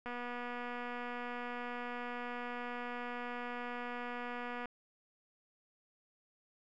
click train, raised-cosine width 0.5 ms, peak -28 dBFS, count 1118, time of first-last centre 0.06-4.657 s, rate 243 Hz, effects none

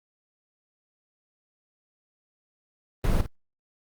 brown noise with echo, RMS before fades -22 dBFS, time 3.04-3.21 s, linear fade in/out 2 ms, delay 53 ms, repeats 1, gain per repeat -11 dB, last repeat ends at 3.263 s, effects Opus 32 kbps

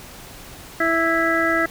harmonic tone, 329.7 Hz, E4, in tune, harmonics 1 / 2 / 4 / 5 / 6, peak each -23 / -23 / -23 / -23 / -23 dBFS, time 0.8-1.66 s, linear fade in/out 5 ms, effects pink hiss -40 dBFS RMS until 1.7 s

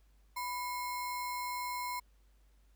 sine tone with sample-and-hold, 989 Hz, B5, 2 cents sharp, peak -35 dBFS, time 0.36-2 s, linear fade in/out 10 ms, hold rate 3150 Hz, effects added 50 Hz sine -62 dBFS peak until 2.75 s + pink hiss -75 dBFS RMS until 2.75 s

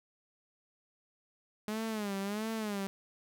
sawtooth tone with vibrato, 209.1 Hz, G#3, 12 cents sharp, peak -30 dBFS, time 1.68-2.87 s, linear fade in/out 0 ms, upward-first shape sine, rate 1.5 Hz, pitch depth 120 cents each way, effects none

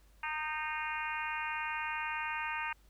harmonic tone with a mistuned harmonic, 307.2 Hz, D#4, 22 cents flat, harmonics 3 / 4 / 5 / 6 / 7 / 8 / 9, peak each -39 / -43 / -41 / -44 / -44 / -42 / -45 dBFS, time 0.23-2.73 s, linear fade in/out 5 ms, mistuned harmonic 5, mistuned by +26 cents, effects added 50 Hz sine -60 dBFS peak until 2.89 s + pink hiss -69 dBFS RMS until 2.89 s

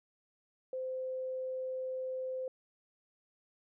sine tone, 517 Hz, C5, 21 cents flat, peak -35 dBFS, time 0.73-2.48 s, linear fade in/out 2 ms, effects none

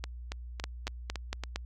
two click trains, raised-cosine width 0.2 ms, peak -16 / -19 dBFS, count 5 / 6, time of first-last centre 0.64-1.56 / 0.04-1.437 s, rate 4.35 / 3.58 Hz, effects added 60 Hz sine -40 dBFS peak until 1.65 s

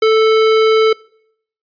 square tone, 440 Hz, A4, in tune, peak -9 dBFS, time 0.02-0.93 s, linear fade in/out 5 ms, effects noise-tail reverb RT60 0.7 s tail -25 dB re dry + resampled to 11025 Hz

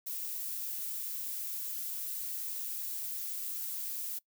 violet noise, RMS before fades -38 dBFS, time 0.06-4.19 s, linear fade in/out 10 ms, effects noise-tail reverb RT60 0.1 s tail -21 dB re dry

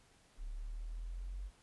sine exponential sweep, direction up, 34.65 to 47.95 Hz, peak -40 dBFS, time 0.37-1.51 s, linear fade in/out 50 ms, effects pink hiss -67 dBFS RMS until 1.62 s + resampled to 24000 Hz

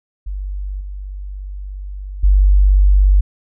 sine tone with level steps, 48.48 Hz, G1, 18 cents flat, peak -21 / -25 / -7 dBFS, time 0.26-3.21 s, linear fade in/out 10 ms, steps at 0.8 / 2.23 s, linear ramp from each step 10 ms, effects none

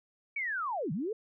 sine linear two-way sweep, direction down then up, 2312 to 138.59 to 465.4 Hz, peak -31 dBFS, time 0.36-1.13 s, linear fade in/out 5 ms, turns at 0.92 s, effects none

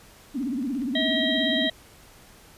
sine tone with vibrato, 259.9 Hz, C4, 11 cents flat, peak -25 dBFS, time 0.34-1.69 s, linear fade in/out 20 ms, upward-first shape triangle, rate 17 Hz, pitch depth 260 cents each way
clicks, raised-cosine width 0.2 ms, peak -35 dBFS, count 11, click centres 0.429 / 0.627 / 0.672 / 0.751 / 0.819 / 1.005 / 1.128 / 1.406 / 1.454 / 1.502 / 1.62 s
harmonic tone, 639 Hz, D#5, 46 cents sharp, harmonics 1 / 3 / 5 / 6, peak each -28 / -28 / -28 / -28 dBFS, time 0.95-1.7 s, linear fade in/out 5 ms
effects pink hiss -51 dBFS RMS until 2.57 s + resampled to 32000 Hz

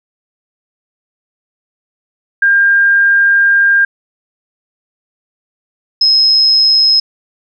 sine tone pair in turn, 1603 / 5139 Hz, G6 / E8, +38 / -45 cents, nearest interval octave + minor sixth, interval 2017 cents, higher second, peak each -6 dBFS, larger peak neither, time 2.42-3.85 / 6.01-7 s, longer first, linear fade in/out 5 ms, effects none

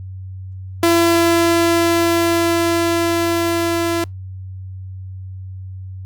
sawtooth tone with level ramp, 337.4 Hz, E4, 40 cents sharp, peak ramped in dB -7 to -13 dBFS, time 0.83-4.04 s, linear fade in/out 2 ms, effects added 94 Hz sine -28 dBFS peak until 6.05 s + Opus 48 kbps

